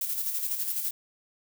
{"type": "noise with tremolo", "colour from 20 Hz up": "violet", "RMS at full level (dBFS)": -29, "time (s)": [0.01, 0.91], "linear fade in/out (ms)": 5, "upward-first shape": "square", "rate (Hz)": 12, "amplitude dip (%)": 45, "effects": []}